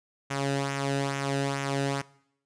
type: tone with flanger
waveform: sawtooth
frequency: 138.59 Hz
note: C#3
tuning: in tune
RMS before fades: -29 dBFS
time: 0.3-2.02 s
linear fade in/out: 10 ms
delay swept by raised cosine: 0.22 to 0.93 ms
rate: 2.3 Hz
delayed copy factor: -0.6
effects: noise-tail reverb RT60 0.7 s tail -21 dB re dry + resampled to 22050 Hz